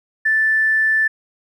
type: tone with tanh clipping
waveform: triangle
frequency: 1760 Hz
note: A6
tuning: in tune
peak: -13 dBFS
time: 0.25-1.08 s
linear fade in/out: 10 ms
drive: 3 dB
effects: none